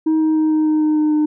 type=tone with pitch steps; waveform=sine; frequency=315.8 / 314 / 312.2 / 310.4 / 308.6 / 306.8 / 305 / 303.3 Hz; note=D#4 / D#4 / D#4 / D#4 / D#4 / D#4 / D#4 / D#4; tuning=+26 / +16 / +6 / -4 / -14 / -24 / -34 / -44 cents; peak=-10 dBFS; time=0.06-1.26 s; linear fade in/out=10 ms; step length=150 ms; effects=tanh soft clip ceiling -12 dBFS